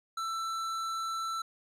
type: tone with hard clipping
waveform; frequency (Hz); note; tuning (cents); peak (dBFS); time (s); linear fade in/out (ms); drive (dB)
triangle; 1332; E6; +18; -34; 0.17-1.42; 5; 16
effects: none

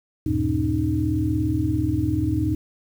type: tone cluster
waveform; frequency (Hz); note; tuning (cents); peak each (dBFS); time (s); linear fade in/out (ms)
sine; 77.8 / 98 / 118.8 / 270.7 / 307.9; D#2 / G2 / A#2 / C#4 / D#4; 0 / 0 / +33 / -41 / -18; -27 / -27 / -26 / -30 / -23; 0.26-2.55; 5
effects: 8-bit

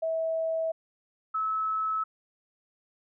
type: tone pair in turn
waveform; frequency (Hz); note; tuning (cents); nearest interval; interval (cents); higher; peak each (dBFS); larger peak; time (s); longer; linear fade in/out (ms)
sine; 649 / 1298; E5 / E6; -27 / -27; octave; 1200; second; -26; neither; 0.02-0.72 / 1.34-2.04; neither; 10
effects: none

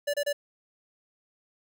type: tone bursts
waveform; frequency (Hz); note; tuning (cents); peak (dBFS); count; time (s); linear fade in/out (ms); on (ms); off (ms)
square; 579; D5; -25; -26; 3; 0.07-0.33; 10; 68; 28
effects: none

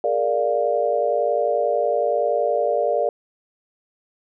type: chord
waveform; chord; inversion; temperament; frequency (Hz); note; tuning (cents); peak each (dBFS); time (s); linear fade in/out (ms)
sine; Bb dominant seventh; third; equal; 415.3 / 466.2 / 587.3 / 698.5; Ab4 / Bb4 / D5 / F5; 0 / 0 / 0 / 0; -27 / -23 / -21 / -24; 0.04-3.09; 2
effects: none

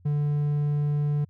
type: tone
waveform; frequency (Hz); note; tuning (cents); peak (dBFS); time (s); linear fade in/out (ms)
triangle; 146.83; D3; 0; -20; 0.05-1.25; 10
effects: added 89 Hz sine -53 dBFS peak until 1.29 s

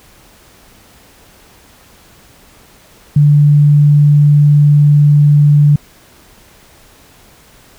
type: tone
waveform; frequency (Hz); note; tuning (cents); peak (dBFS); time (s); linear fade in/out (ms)
sine; 146.6; D3; -3; -4; 3.16-5.76; 5
effects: pink hiss -44 dBFS RMS until 7.78 s

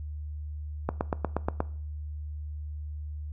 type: click train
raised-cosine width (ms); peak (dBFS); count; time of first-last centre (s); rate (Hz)
1; -12; 7; 0.89-1.604; 8.4
effects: noise-tail reverb RT60 0.5 s tail -19 dB re dry + added 75 Hz sine -34 dBFS peak until 3.32 s

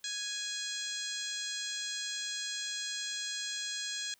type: harmonic tone with a mistuned harmonic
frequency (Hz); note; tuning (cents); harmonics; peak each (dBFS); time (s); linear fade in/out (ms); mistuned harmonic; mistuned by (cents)
830.6; G#5; 0; 2 / 3 / 4 / 5 / 6 / 7 / 8 / 9 / 10; -43 / -48 / -41 / -41 / -47 / -49 / -43 / -44 / -53; 0.04-4.14; 2; 10; -26
effects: white hiss -68 dBFS RMS until 4.19 s

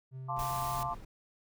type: tone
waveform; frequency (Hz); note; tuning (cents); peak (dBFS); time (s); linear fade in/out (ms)
triangle; 130.81; C3; 0; -38; 0.11-0.91; 50
type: chord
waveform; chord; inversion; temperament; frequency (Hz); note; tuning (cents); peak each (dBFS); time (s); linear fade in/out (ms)
sine; D minor seventh; first; equal; 698.5 / 880 / 1046.5 / 1174.7; F5 / A5 / C6 / D6; 0 / 0 / 0 / 0; -38; 0.28-0.95; 20
type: noise with tremolo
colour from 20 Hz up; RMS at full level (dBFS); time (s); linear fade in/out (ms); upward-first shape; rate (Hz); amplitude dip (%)
brown; -44; 0.36-1.05; 5; triangle; 7.3; 40
type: noise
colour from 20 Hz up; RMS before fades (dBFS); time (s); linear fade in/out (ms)
white; -44; 0.39-0.83; 0
effects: none

